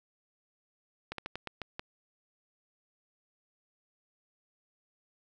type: slowing click train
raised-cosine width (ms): 0.3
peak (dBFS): -21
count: 7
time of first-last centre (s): 1.12-1.795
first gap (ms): 63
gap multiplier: 1.23
effects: none